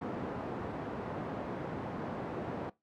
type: band-pass noise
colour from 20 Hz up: pink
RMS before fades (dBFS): -39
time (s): 0.01-2.7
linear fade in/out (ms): 10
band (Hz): 150 to 970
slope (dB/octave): 12
effects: noise-tail reverb RT60 0.2 s tail -21 dB re dry